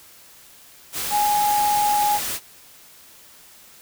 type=tone in noise; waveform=sine; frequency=830.6 Hz; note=G#5; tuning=in tune; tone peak=-17 dBFS; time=1.1-2.2 s; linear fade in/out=50 ms; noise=white; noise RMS=-27 dBFS; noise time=0.92-2.4 s; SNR=+7 dB; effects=white hiss -48 dBFS RMS until 3.81 s